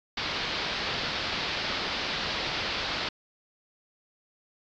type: low-pass noise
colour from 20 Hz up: white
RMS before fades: -31 dBFS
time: 0.17-3.09 s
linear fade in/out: 5 ms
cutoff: 4800 Hz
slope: 48 dB/octave
effects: MP3 96 kbps